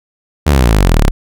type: exponential sweep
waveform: sawtooth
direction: down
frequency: 78.2 to 31.67 Hz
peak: -3 dBFS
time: 0.46-1.11 s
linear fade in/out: 10 ms
effects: none